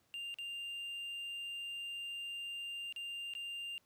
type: tone with dropouts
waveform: triangle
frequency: 2794 Hz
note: F7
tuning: in tune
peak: -39 dBFS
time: 0.14-3.78 s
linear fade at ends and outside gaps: 0 ms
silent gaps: 0.342-0.386 / 2.925-2.962 / 3.337-3.351 s
effects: pink hiss -74 dBFS RMS until 3.85 s + high-pass 80 Hz 12 dB/octave